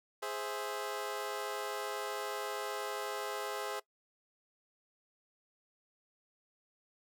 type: chord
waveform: 20% pulse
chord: Ab augmented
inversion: none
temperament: equal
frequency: 415.3 / 523.3 / 659.3 Hz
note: Ab4 / C5 / E5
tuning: 0 / 0 / 0 cents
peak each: -35 / -37 / -38 dBFS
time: 0.22-3.8 s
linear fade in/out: 10 ms
effects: noise-tail reverb RT60 0.1 s tail -20 dB re dry